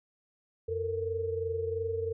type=tone cluster; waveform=sine; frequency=91.1 / 449.4 / 472.3 Hz; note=F#2 / A4 / A#4; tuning=-26 / +37 / +23 cents; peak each=-38 / -31 / -38 dBFS; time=0.68-2.13 s; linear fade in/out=10 ms; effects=none